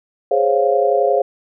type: chord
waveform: sine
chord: Db major seventh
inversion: second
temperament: equal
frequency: 415.3 / 523.3 / 554.4 / 698.5 Hz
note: Ab4 / C5 / Db5 / F5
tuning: 0 / 0 / 0 / 0 cents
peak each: -18 dBFS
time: 0.31-1.22 s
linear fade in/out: 5 ms
effects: none